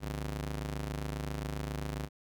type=ring-modulated tone; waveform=sawtooth; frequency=103.83 Hz; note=G#2; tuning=in tune; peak=-28 dBFS; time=0-2.09 s; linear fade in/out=50 ms; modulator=38.2 Hz; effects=none